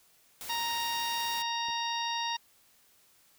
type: noise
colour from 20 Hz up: white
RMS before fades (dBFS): -42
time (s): 0.41-1.42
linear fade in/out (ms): 0
type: harmonic tone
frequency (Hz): 932.3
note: A#5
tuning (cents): 0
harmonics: 1 / 2 / 3 / 4 / 5 / 6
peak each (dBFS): -33 / -40 / -39 / -37 / -43 / -41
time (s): 0.49-2.37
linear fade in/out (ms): 10
type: clicks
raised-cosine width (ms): 2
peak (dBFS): -38 / -43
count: 2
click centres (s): 1.686 / 1.699
effects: white hiss -64 dBFS RMS until 3.38 s